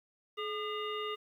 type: harmonic tone with a mistuned harmonic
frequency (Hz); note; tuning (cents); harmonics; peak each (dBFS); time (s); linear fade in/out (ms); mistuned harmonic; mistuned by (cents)
405.5; G#4; -41; 1 / 3 / 5 / 7 / 9; -38 / -39 / -46 / -42 / -48; 0.37-1.16; 20; 1; +84
effects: 11-bit